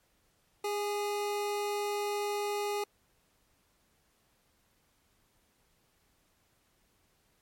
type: tone pair together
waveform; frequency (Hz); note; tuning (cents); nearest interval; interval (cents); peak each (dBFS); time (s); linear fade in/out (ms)
square; 409.3 / 831.5; G#4 / G#5; -25 / +2; octave; 1227; -33 / -37; 0.64-2.84; 5
effects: pink hiss -71 dBFS RMS until 7.41 s + MP3 64 kbps